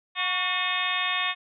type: harmonic tone with a mistuned harmonic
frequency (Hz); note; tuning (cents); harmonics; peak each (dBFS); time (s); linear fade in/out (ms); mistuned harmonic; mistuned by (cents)
362.7; F#4; -34; 2 / 3 / 4 / 5 / 6 / 7 / 8 / 9 / 10; -36 / -31 / -42 / -31 / -32 / -31 / -37 / -35 / -31; 0.15-1.35; 50; 3; +46
effects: none